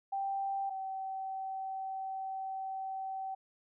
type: tone pair in turn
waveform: sine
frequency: 784 / 767.9 Hz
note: G5 / G5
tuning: 0 / -36 cents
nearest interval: unison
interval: 36 cents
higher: first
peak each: -32 / -36 dBFS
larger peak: first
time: 0.12-0.7 / 0.7-3.35 s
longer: second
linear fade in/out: 10 ms
effects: none